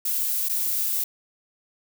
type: noise with dropouts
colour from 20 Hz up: violet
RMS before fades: -25 dBFS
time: 0.05-1.04 s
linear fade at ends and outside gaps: 5 ms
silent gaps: 0.487-0.494 s
effects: none